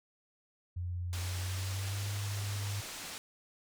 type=tone with pitch glide; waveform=sine; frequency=88.4 to 100.96 Hz; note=F2 to G#2; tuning=+22 to -48 cents; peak=-34 dBFS; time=0.76-2.81 s; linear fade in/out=10 ms; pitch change=+230 cents; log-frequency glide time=1.17-2.09 s
type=low-pass noise; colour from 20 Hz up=white; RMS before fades=-44 dBFS; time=1.13-3.18 s; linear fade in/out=0 ms; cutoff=7600 Hz; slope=12 dB/octave
effects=none